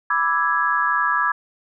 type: chord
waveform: sine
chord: E dominant seventh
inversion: second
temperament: equal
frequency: 987.8 / 1174.7 / 1318.5 / 1661.2 Hz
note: B5 / D6 / E6 / G#6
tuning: 0 / 0 / 0 / 0 cents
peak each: -24 / -22 / -24 / -21 dBFS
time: 0.1-1.32 s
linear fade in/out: 5 ms
effects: none